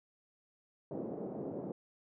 white band-pass noise, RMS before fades -41 dBFS, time 0.91-1.72 s, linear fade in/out 2 ms, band 150 to 520 Hz, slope 24 dB/octave, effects none

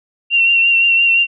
sine tone with vibrato, 2744 Hz, F7, 31 cents flat, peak -9 dBFS, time 0.3-1.27 s, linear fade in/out 50 ms, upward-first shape triangle, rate 5.8 Hz, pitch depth 33 cents each way, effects none

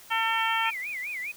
harmonic tone, 450.6 Hz, A4, 41 cents sharp, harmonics 2 / 3 / 4 / 5 / 6 / 7, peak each -28 / -30 / -31 / -32 / -33 / -33 dBFS, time 0.1-0.71 s, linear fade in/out 20 ms
sine tone with vibrato, 2217 Hz, C#7, in tune, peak -31 dBFS, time 0.64-1.32 s, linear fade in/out 10 ms, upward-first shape sine, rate 4.9 Hz, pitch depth 210 cents each way
effects white hiss -50 dBFS RMS until 1.36 s

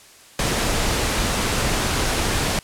pink noise, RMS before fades -21 dBFS, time 0.39-2.59 s, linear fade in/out 2 ms, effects white hiss -47 dBFS RMS until 2.63 s + low-pass 10000 Hz 12 dB/octave

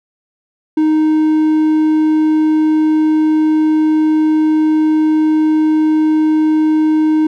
triangle tone, 310.8 Hz, D#4, 2 cents flat, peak -7 dBFS, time 0.77-7.27 s, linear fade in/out 5 ms, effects none

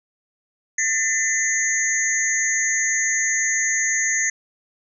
sine tone cluster, 1794 / 2022 / 6240 / 6700 Hz, A6 / B6 / G8 / G#8, +33 / +40 / -9 / +14 cents, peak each -24 dBFS, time 0.78-4.3 s, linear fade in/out 5 ms, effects none

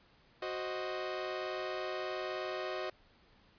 sawtooth chord, C diminished, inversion second, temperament equal, 370 / 523.3 / 622.3 Hz, Gb4 / C5 / Eb5, 0 / 0 / 0 cents, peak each -36 / -39 / -36 dBFS, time 0.42-2.9 s, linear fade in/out 5 ms, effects pink hiss -65 dBFS RMS until 3.58 s + resampled to 11025 Hz

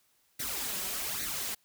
white noise with flanger, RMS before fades -35 dBFS, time 0.39-1.55 s, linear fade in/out 10 ms, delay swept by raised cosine 0.48 to 5.48 ms, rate 1.2 Hz, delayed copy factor +0.75, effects white hiss -70 dBFS RMS until 1.64 s

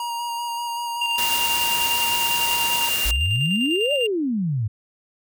square tone with vibrato, 944 Hz, A#5, 22 cents sharp, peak -26 dBFS, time 0-2.89 s, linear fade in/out 2 ms, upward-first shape square, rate 5.2 Hz, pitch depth 13 cents each way
triangle tone with tremolo, 2794 Hz, F7, in tune, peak -19 dBFS, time 1.01-4.07 s, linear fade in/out 5 ms, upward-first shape square, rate 10 Hz, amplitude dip 35%
white noise, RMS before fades -26 dBFS, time 1.18-3.11 s, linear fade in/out 2 ms
sine exponential two-way sweep, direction up then down, 48.98 to 600 to 100.1 Hz, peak -20 dBFS, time 3.05-4.68 s, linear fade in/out 10 ms, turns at 3.93 s
effects none

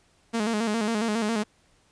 sawtooth tone with vibrato, 220 Hz, A3, in tune, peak -20 dBFS, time 0.33-1.44 s, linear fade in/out 20 ms, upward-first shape square, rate 7.3 Hz, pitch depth 78 cents each way, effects pink hiss -63 dBFS RMS until 1.91 s + resampled to 22050 Hz

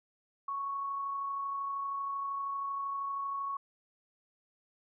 sine tone with amplitude modulation, 1108.7 Hz, C#6, in tune, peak -32 dBFS, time 0.48-3.57 s, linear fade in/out 5 ms, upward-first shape sine, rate 32.8 Hz, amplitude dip 25%, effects none

